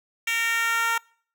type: tone with high-pass filter sweep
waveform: 10% pulse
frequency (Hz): 460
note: A#4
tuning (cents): -23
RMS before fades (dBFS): -24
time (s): 0.27-0.98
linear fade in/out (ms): 5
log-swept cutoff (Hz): 2300 to 1100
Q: 2.3
effects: noise-tail reverb RT60 0.5 s tail -25 dB re dry